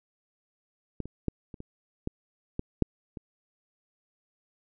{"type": "clicks", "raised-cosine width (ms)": 3, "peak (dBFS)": [-19, -27, -14, -29, -27, -17, -17, -8, -26], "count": 9, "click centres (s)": [1.003, 1.056, 1.283, 1.542, 1.604, 2.074, 2.594, 2.823, 3.172], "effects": []}